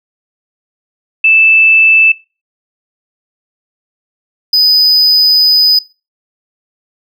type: tone pair in turn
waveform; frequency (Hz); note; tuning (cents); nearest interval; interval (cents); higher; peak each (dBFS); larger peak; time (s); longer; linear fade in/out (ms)
sine / triangle; 2637 / 4991; E7 / D#8; 0 / +5; major seventh; 1105; second; -4; neither; 1.24-2.12 / 4.53-5.79; second; 5
effects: noise-tail reverb RT60 0.3 s tail -21 dB re dry